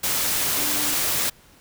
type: tone in noise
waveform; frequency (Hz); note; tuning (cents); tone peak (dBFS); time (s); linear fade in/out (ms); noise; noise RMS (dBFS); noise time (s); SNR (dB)
sine; 293.7; D4; 0; -34; 0.57-0.95; 10; white; -23; 0.03-1.3; -14
effects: pink hiss -53 dBFS RMS until 1.6 s